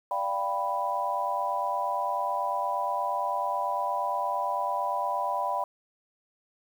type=chord; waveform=sine; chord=G dominant seventh; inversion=second; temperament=equal with one note detuned; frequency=587.3 / 695.2 / 784 / 987.8 Hz; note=D5 / F5 / G5 / B5; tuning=0 / -8 / 0 / 0 cents; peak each=-34 / -34 / -32 / -29 dBFS; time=0.11-5.64 s; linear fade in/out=2 ms; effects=9-bit